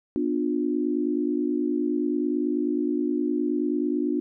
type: chord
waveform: sine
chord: B diminished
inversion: none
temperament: just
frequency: 246.9 / 296.3 / 355.6 Hz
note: B3 / D4 / F4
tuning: 0 / +15 / +31 cents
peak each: -28 / -25 / -28 dBFS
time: 0.16-4.2 s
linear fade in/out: 0 ms
effects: none